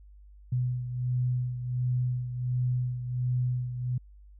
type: beating tone pair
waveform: sine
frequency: 124.6 / 126 Hz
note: B2 / B2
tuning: +16 / +35 cents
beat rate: 1.4 Hz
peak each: -27 / -34 dBFS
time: 0.52-3.98 s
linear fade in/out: 5 ms
effects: added 50 Hz sine -49 dBFS peak until 4.39 s